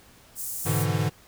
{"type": "high-pass noise", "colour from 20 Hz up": "pink", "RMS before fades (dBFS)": -33, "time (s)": [0.35, 0.87], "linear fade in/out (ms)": 50, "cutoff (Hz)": 7500, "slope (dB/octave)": 24}
{"type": "chord", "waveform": "square", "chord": "E dominant seventh", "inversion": "first", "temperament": "equal with one note detuned", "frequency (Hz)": [103.83, 123.47, 146.83, 163.3], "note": ["G#2", "B2", "D3", "E3"], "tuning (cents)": [0, 0, 0, -16], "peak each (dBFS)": [-28, -32, -28, -30], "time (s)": [0.65, 1.1], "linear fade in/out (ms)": 20}
{"effects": ["pink hiss -54 dBFS RMS until 1.27 s"]}